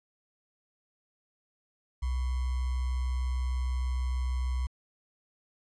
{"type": "tone with sample-and-hold", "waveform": "sine", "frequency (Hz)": 63.3, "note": "B1", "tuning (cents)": 43, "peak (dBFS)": -27, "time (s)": [2.02, 4.67], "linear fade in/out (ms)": 10, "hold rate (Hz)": 1050, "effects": ["resampled to 22050 Hz"]}